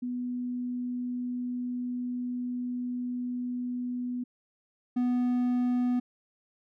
sine / triangle tone pair in turn, 246.9 / 246.9 Hz, B3 / B3, 0 / 0 cents, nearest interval unison, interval 0 cents, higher neither, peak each -30 / -22 dBFS, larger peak second, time 0.02-4.24 / 4.96-6 s, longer first, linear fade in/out 10 ms, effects none

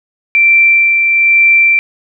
sine tone with tremolo, 2349 Hz, D7, in tune, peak -4 dBFS, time 0.35-1.79 s, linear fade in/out 0 ms, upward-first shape sine, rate 1.1 Hz, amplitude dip 35%, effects none

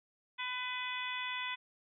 harmonic tone with a mistuned harmonic, 501 Hz, B4, 25 cents sharp, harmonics 2 / 3 / 4 / 5 / 6 / 7, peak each -42 / -46 / -41 / -42 / -49 / -43 dBFS, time 0.38-1.56 s, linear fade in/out 20 ms, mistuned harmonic 7, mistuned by -32 cents, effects none

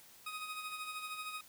20% pulse tone with tremolo, 1254 Hz, D#6, 13 cents sharp, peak -34 dBFS, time 0.26-1.41 s, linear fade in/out 5 ms, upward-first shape sine, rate 13 Hz, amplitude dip 50%, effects white hiss -59 dBFS RMS until 1.48 s

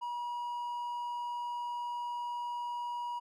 triangle tone, 962 Hz, B5, 46 cents flat, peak -33 dBFS, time 0.01-3.2 s, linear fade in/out 20 ms, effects none

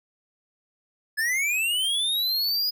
square linear sweep, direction up, 1695 to 4978 Hz, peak -23 dBFS, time 1.17-2.71 s, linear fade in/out 20 ms, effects none

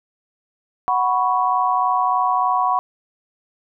sine chord, F# suspended fourth, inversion none, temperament just, 740 / 986.7 / 1110 Hz, F#5 / B5 / C#6, 0 / -2 / +2 cents, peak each -20 dBFS, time 0.88-2.79 s, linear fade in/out 0 ms, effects none

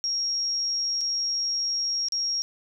sine tone with dropouts, 5588 Hz, F8, in tune, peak -24 dBFS, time 0.04-2.42 s, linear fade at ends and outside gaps 0 ms, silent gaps 1.009-1.013 / 2.085-2.122 s, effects none

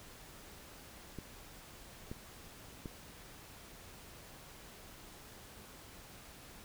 clicks, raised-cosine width 3 ms, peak -29 dBFS, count 3, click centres 1.187 / 2.115 / 2.858 s, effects pink hiss -54 dBFS RMS until 6.64 s

